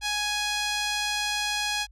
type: tone with band-pass filter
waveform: sawtooth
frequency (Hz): 833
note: G#5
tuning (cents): +5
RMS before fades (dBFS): -28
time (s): 0.01-1.87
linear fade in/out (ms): 50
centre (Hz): 4100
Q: 0.89
effects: added 50 Hz sine -49 dBFS peak until 1.91 s + resampled to 32000 Hz